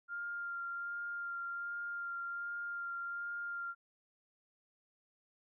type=tone with vibrato; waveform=sine; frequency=1396.9 Hz; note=F6; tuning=in tune; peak=-38 dBFS; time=0.08-3.75 s; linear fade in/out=50 ms; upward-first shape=sine; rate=1.3 Hz; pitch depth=13 cents each way; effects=none